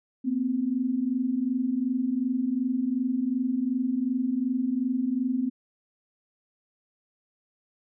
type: tone pair together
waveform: sine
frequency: 237.3 / 260 Hz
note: A#3 / C4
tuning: +31 / -11 cents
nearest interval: major second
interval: 158 cents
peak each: -29 / -25 dBFS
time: 0.24-5.5 s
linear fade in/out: 20 ms
effects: none